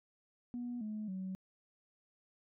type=tone with pitch steps; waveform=sine; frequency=242.8 / 213.8 / 188.31 Hz; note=B3 / A3 / F#3; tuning=-29 / -49 / +31 cents; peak=-37 dBFS; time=0.54-1.35 s; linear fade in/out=0 ms; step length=270 ms; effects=tanh soft clip ceiling -34 dBFS